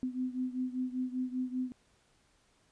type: beating tone pair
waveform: sine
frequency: 253 / 258.1 Hz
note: B3 / C4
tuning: +42 / -23 cents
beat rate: 5.1 Hz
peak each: -34 / -37 dBFS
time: 0.03-1.72 s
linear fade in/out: 0 ms
effects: pink hiss -69 dBFS RMS until 2.71 s + resampled to 22050 Hz